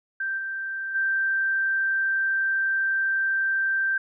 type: tone with level steps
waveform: sine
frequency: 1568 Hz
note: G6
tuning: in tune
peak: -25 / -28 / -21 dBFS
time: 0.2-3.98 s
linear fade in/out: 5 ms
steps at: 0.37 / 0.94 s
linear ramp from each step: 20 ms
effects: none